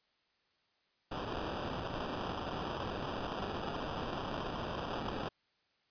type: noise with sample-and-hold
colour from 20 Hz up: violet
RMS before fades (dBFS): -39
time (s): 1.11-5.29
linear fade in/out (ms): 10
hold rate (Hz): 2100
effects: white hiss -75 dBFS RMS until 5.9 s + resampled to 11025 Hz